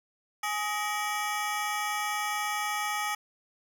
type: ring-modulated tone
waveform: 25% pulse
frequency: 1046.5 Hz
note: C6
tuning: in tune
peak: -22 dBFS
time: 0.43-3.15 s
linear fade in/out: 5 ms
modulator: 212 Hz
effects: none